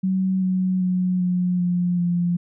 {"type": "tone with pitch steps", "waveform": "sine", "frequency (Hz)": [188.5, 185.58, 182.71, 179.88, 177.1, 174.36], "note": ["F#3", "F#3", "F#3", "F#3", "F3", "F3"], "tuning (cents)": [32, 5, -22, -49, 24, -3], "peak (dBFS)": -18, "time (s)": [0.03, 2.37], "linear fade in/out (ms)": 10, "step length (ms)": 390, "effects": []}